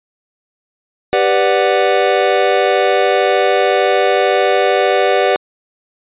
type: chord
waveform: square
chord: G major seventh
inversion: none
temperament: equal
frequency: 392 / 493.9 / 587.3 / 740 Hz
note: G4 / B4 / D5 / F#5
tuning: 0 / 0 / 0 / 0 cents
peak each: -17 dBFS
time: 1.13-5.36 s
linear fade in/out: 0 ms
effects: resampled to 8000 Hz